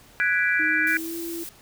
sine chord, G# half-diminished seventh, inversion third, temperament equal, 1480 / 1661.2 / 1975.5 / 2349 Hz, F#6 / G#6 / B6 / D7, 0 / 0 / 0 / 0 cents, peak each -24 / -23 / -28 / -26 dBFS, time 0.2-0.97 s, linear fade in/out 0 ms
sine tone with pitch glide, 313.4 to 335.9 Hz, D#4 to E4, +13 to +33 cents, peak -30 dBFS, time 0.59-1.44 s, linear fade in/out 10 ms, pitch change +120 cents, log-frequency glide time 0.85-1.16 s
blue noise, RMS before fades -37 dBFS, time 0.87-1.49 s, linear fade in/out 0 ms
effects pink hiss -52 dBFS RMS until 1.61 s

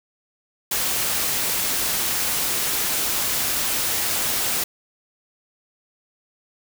white noise, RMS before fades -23 dBFS, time 0.71-4.64 s, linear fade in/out 5 ms, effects none

